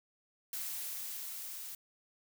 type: noise with level ramp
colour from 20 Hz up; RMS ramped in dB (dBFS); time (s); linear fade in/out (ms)
blue; -39 to -45; 0.53-1.75; 2
effects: none